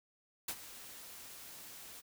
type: noise with ADSR envelope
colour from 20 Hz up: white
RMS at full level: -37 dBFS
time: 0.48-2.02 s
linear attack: 6 ms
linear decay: 59 ms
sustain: -14 dB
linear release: 30 ms
effects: none